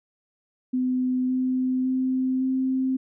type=tone with pitch steps; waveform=sine; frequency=254.3 / 256.7 / 259 / 261.4 Hz; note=C4 / C4 / C4 / C4; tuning=-49 / -33 / -17 / -1 cents; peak=-21 dBFS; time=0.73-2.97 s; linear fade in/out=10 ms; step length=560 ms; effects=none